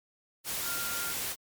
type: tone in noise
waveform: sine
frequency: 1396.9 Hz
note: F6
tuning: in tune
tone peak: -37 dBFS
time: 0.63-1.15 s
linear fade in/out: 50 ms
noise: white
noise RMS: -34 dBFS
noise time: 0.44-1.36 s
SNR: -6 dB
effects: MP3 96 kbps